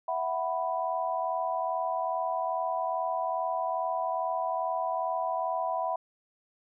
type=chord; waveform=sine; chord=E suspended second; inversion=none; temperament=just; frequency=659.3 / 741.7 / 988.9 Hz; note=E5 / F#5 / B5; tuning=0 / +4 / +2 cents; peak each=-32 dBFS; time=0.08-5.96 s; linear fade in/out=5 ms; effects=none